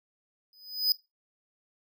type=tone with exponential growth; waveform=square; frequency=4999 Hz; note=D#8; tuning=7 cents sharp; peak=-19 dBFS; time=0.53-0.92 s; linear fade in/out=1 ms; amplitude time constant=84 ms; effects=noise-tail reverb RT60 0.2 s tail -17 dB re dry